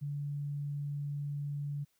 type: tone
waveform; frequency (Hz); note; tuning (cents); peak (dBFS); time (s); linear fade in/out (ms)
sine; 144.1; D3; -33; -34; 0.01-1.85; 20
effects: white hiss -75 dBFS RMS until 1.99 s